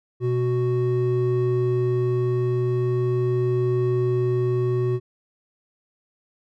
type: tone pair together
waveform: triangle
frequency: 123.47 / 370 Hz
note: B2 / F#4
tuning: 0 / 0 cents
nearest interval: octave + perfect fifth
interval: 1900 cents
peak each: -20 dBFS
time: 0.2-5 s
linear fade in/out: 50 ms
effects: none